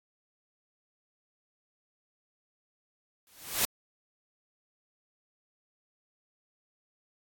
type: noise with exponential growth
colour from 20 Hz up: white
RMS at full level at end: -24 dBFS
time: 3.27-3.65 s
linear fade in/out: 0 ms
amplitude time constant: 81 ms
effects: AAC 64 kbps